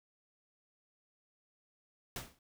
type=noise with exponential decay; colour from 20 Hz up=pink; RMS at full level=-37 dBFS; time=2.16-2.39 s; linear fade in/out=2 ms; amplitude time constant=49 ms; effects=none